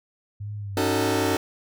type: tone with vibrato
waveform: sine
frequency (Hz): 101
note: G#2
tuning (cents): -48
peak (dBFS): -30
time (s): 0.4-1.36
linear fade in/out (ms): 10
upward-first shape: sine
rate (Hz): 1.9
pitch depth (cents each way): 59
type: chord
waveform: sawtooth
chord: D# half-diminished seventh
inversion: third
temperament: just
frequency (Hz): 280 / 311.1 / 373.4 / 448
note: C#4 / D#4 / F#4 / A4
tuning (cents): +18 / 0 / +16 / +31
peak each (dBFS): -23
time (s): 0.77-1.37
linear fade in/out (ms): 2
effects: none